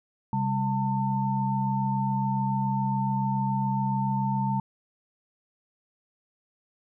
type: tone cluster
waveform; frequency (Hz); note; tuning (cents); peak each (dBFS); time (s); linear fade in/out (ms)
sine; 132.2 / 199.3 / 898; C3 / G3 / A5; +18 / +29 / +35; -28; 0.33-4.6; 2
effects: none

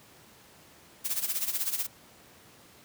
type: noise with tremolo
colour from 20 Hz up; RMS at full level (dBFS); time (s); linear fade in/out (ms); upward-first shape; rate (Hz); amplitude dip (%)
blue; -28; 1.04-1.87; 20; sine; 16; 75
effects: pink hiss -55 dBFS RMS until 2.84 s + high-pass 100 Hz 12 dB/octave

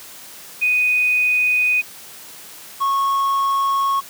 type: tone pair in turn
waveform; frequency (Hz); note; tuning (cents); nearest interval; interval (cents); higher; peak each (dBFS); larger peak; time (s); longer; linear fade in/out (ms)
sine / triangle; 2489 / 1098.5; D#7 / C#6; 0 / -16; octave + major second; 1416; first; -14; neither; 0.61-1.82 / 2.8-4.01; neither; 20
effects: white hiss -39 dBFS RMS until 4.09 s + high-pass 100 Hz 12 dB/octave

